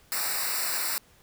white noise with comb filter, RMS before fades -29 dBFS, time 0.12-0.98 s, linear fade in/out 0 ms, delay 0.31 ms, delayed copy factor -1, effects pink hiss -59 dBFS RMS until 1.22 s

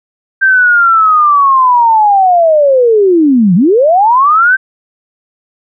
sine linear two-way sweep, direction down then up, 1576 to 164.81 to 1576 Hz, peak -4 dBFS, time 0.41-4.57 s, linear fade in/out 20 ms, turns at 3.55 s, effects none

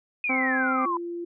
sine exponential sweep, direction down, 2515 to 987.8 Hz, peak -24 dBFS, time 0.24-0.97 s, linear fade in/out 2 ms
harmonic tone, 260.5 Hz, C4, 7 cents flat, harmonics 1 / 2 / 3 / 4 / 5 / 6 / 8 / 9, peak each -27 / -33 / -31 / -35 / -36 / -44 / -37 / -41 dBFS, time 0.29-0.86 s, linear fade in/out 10 ms
sine tone, 344.3 Hz, F4, 25 cents flat, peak -30 dBFS, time 0.85-1.25 s, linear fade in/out 10 ms
effects none

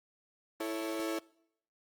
35% pulse chord, A major, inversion second, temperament equal, 329.6 / 440 / 554.4 Hz, E4 / A4 / C#5, 0 / 0 / 0 cents, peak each -33 / -39 / -38 dBFS, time 0.6-1.19 s, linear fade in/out 5 ms, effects noise-tail reverb RT60 0.7 s tail -23 dB re dry + Opus 24 kbps

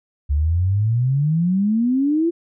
sine exponential sweep, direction up, 69.3 to 346.1 Hz, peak -15 dBFS, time 0.29-2.31 s, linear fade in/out 20 ms, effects none

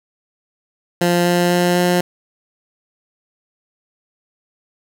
15% pulse tone with pitch steps, 174.61 / 175.62 / 176.64 / 177.66 Hz, F3 / F3 / F3 / F3, 0 / +10 / +20 / +30 cents, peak -7 dBFS, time 1.01-2.01 s, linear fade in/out 5 ms, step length 250 ms, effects none

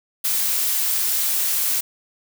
blue noise, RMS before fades -21 dBFS, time 0.24-1.81 s, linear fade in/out 10 ms, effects none

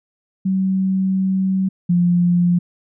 sine tone pair in turn, 190 / 175.46 Hz, F#3 / F3, +46 / +8 cents, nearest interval minor second, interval 138 cents, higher first, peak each -15 / -12 dBFS, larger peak second, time 0.45-1.69 / 1.89-2.59 s, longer first, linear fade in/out 10 ms, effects none

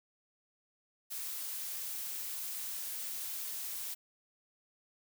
blue noise, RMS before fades -40 dBFS, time 1.1-3.95 s, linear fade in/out 20 ms, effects none

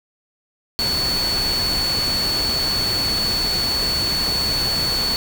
sine tone in noise, 4435 Hz, C#8, in tune, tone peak -19 dBFS, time 0.79-5.16 s, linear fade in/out 0 ms, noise pink, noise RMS -26 dBFS, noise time 0.79-5.16 s, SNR +4 dB, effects none

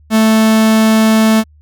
45% pulse tone, 220 Hz, A3, in tune, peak -7 dBFS, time 0.1-1.44 s, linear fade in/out 50 ms, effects added 75 Hz sine -42 dBFS peak until 1.61 s

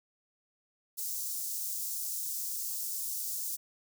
white high-pass noise, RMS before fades -36 dBFS, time 0.97-3.57 s, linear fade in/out 20 ms, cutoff 5600 Hz, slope 24 dB/octave, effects none

